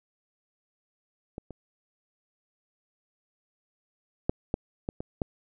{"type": "clicks", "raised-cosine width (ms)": 2, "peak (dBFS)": [-23, -27, -10, -12, -17, -21, -14], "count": 7, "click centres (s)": [1.381, 1.507, 4.295, 4.541, 4.889, 5.005, 5.218], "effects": []}